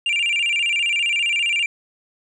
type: tone with vibrato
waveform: triangle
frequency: 2566 Hz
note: E7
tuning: 47 cents flat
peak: -16 dBFS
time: 0.06-1.66 s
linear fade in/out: 2 ms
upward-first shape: square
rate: 15 Hz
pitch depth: 150 cents each way
effects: resampled to 22050 Hz